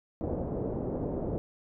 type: low-pass noise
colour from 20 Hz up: white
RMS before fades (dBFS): -33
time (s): 0.21-1.38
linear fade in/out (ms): 0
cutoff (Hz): 540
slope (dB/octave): 24
effects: none